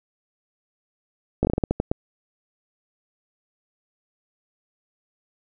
slowing click train, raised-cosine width 2 ms, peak -7 dBFS, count 10, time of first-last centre 1.43-1.915 s, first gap 18 ms, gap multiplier 1.26, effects none

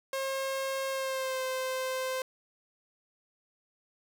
sawtooth tone with pitch glide, 537 to 519 Hz, C5 to C5, +45 to -14 cents, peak -27 dBFS, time 0.13-2.22 s, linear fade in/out 2 ms, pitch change -59 cents, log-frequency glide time 0.9-1.43 s, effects none

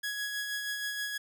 sawtooth tone with tremolo, 1670 Hz, G#6, 9 cents sharp, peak -28 dBFS, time 0.03-1.18 s, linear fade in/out 10 ms, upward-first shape sine, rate 6.3 Hz, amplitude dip 35%, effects none

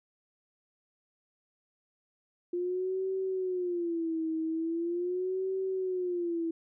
sine tone with vibrato, 349.2 Hz, F4, in tune, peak -29 dBFS, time 2.53-6.51 s, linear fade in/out 5 ms, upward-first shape sine, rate 0.41 Hz, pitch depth 150 cents each way, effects none

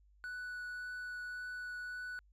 triangle tone with vibrato, 1480 Hz, F#6, in tune, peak -39 dBFS, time 0.24-2.19 s, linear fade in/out 0 ms, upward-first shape triangle, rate 1.8 Hz, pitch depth 8 cents each way, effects added 50 Hz sine -63 dBFS peak until 2.32 s

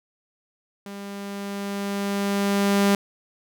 sawtooth tone with level ramp, 200 Hz, G3, 35 cents sharp, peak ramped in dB -31 to -12 dBFS, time 0.86-2.95 s, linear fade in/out 2 ms, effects none

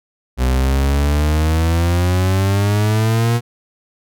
40% pulse exponential sweep, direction up, 62.2 to 119.6 Hz, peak -12 dBFS, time 0.37-3.41 s, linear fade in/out 50 ms, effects none

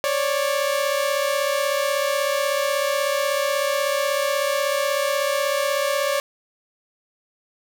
sawtooth tone pair together, 548 / 584.3 Hz, C#5 / D5, -20 / -9 cents, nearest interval minor second, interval 111 cents, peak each -19 dBFS, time 0.04-6.2 s, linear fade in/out 0 ms, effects none

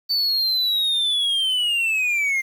triangle linear sweep, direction down, 4546 to 2093 Hz, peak -17 dBFS, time 0.09-2.42 s, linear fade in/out 20 ms, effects 8-bit

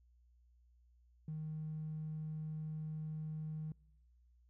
triangle tone with tanh clipping, 155.56 Hz, D#3, in tune, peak -39 dBFS, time 1.28-3.72 s, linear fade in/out 2 ms, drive 1 dB, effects noise-tail reverb RT60 1.0 s tail -26 dB re dry + added 60 Hz sine -65 dBFS peak until 4.49 s

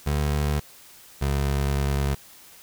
25% pulse tone pair in turn, 73.42 / 69.71 Hz, D2 / C#2, 0 / +10 cents, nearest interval minor second, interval 90 cents, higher first, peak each -18 dBFS, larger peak neither, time 0.06-0.6 / 1.21-2.15 s, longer second, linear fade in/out 10 ms, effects white hiss -49 dBFS RMS until 2.62 s

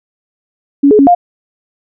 sine tone with pitch steps, 281.7 / 423.3 / 277.6 / 704 Hz, C#4 / G#4 / C#4 / F5, +28 / +33 / +3 / +14 cents, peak -3 dBFS, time 0.83-1.15 s, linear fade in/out 10 ms, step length 80 ms, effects none

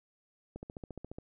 click train, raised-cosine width 2 ms, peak -29 dBFS, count 10, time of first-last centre 0.56-1.185 s, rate 14.4 Hz, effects none

